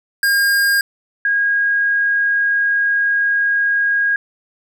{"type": "tone pair in turn", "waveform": ["square", "sine"], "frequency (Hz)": [1616, 1635.7], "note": ["G#6", "G#6"], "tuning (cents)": [-48, -27], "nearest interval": "unison", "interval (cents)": 21, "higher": "second", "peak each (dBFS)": -13, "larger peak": "neither", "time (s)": [[0.23, 0.81], [1.25, 4.16]], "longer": "second", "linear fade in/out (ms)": 2, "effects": []}